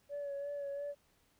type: tone with vibrato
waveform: sine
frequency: 568 Hz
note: C#5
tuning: 42 cents sharp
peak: -36 dBFS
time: 0.09-0.95 s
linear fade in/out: 50 ms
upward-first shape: sine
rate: 2.9 Hz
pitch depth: 28 cents each way
effects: tanh soft clip ceiling -35 dBFS + pink hiss -72 dBFS RMS until 1.39 s